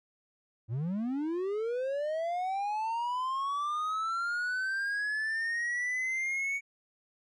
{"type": "linear sweep", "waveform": "triangle", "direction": "up", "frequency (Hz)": [103.9, 2244], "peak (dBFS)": -28, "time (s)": [0.68, 6.61], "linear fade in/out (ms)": 50, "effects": ["resampled to 24000 Hz"]}